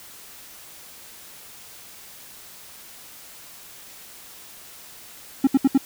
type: tone bursts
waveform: triangle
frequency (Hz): 270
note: C#4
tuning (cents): -45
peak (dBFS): -10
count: 4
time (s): 5.44-5.778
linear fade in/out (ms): 5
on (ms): 32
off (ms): 70
effects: white hiss -44 dBFS RMS until 5.85 s